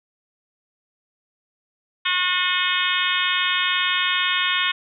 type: harmonic tone with a mistuned harmonic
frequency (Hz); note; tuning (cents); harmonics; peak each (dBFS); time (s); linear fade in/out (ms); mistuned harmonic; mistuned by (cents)
362.3; F#4; -36; 3 / 4 / 5 / 6 / 7 / 8 / 9 / 10; -27 / -27 / -27 / -27 / -27 / -27 / -27 / -27; 2.05-4.72; 10; 8; +37
effects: none